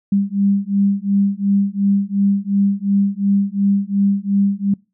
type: beating tone pair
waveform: sine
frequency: 197.7 / 200.5 Hz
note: G3 / G3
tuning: +15 / +39 cents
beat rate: 2.8 Hz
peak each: -17 dBFS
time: 0.12-4.74 s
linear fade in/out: 5 ms
effects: noise-tail reverb RT60 0.3 s tail -26 dB re dry